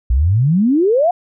sine exponential sweep, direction up, 56.3 to 738 Hz, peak -10 dBFS, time 0.1-1.11 s, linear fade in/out 5 ms, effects none

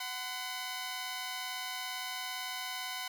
10% pulse tone pair together, 744 / 1017.9 Hz, F#5 / C6, +9 / -48 cents, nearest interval perfect fourth, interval 543 cents, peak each -32 / -31 dBFS, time 0-3.08 s, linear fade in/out 5 ms, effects none

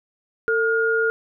sine tone pair together, 449.3 / 1422.9 Hz, A4 / F6, +36 / +32 cents, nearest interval octave + minor sixth, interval 1996 cents, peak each -20 dBFS, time 0.48-1.1 s, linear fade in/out 0 ms, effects none

